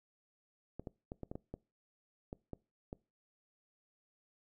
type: clicks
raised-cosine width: 2 ms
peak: -29 dBFS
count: 10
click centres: 0.796 / 0.872 / 1.119 / 1.233 / 1.315 / 1.355 / 1.54 / 2.329 / 2.533 / 2.929 s
effects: noise-tail reverb RT60 0.3 s tail -23 dB re dry